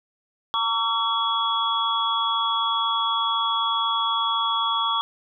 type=tone cluster; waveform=sine; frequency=914 / 1136 / 1348 / 3355 Hz; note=A#5 / C#6 / E6 / G#7; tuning=-34 / +42 / +38 / +17 cents; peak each=-27 / -24 / -32 / -25 dBFS; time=0.54-5.01 s; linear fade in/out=0 ms; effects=none